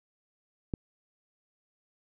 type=click; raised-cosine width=3 ms; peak=-18 dBFS; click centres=0.738 s; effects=none